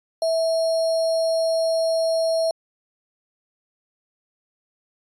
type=tone with sample-and-hold; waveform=sine; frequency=654 Hz; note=E5; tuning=14 cents flat; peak=-18 dBFS; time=0.22-2.51 s; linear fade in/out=2 ms; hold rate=4900 Hz; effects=resampled to 22050 Hz